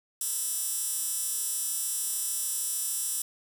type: tone with high-pass filter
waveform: 15% pulse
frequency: 333.3 Hz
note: E4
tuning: 19 cents sharp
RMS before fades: -31 dBFS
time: 0.21-3.22 s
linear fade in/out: 2 ms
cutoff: 8900 Hz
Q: 2.1
effects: none